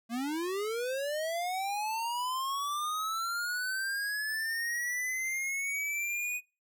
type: linear sweep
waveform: square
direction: up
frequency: 223.5 to 2493 Hz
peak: -32 dBFS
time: 0.09-6.41 s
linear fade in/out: 50 ms
effects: noise-tail reverb RT60 0.3 s tail -25 dB re dry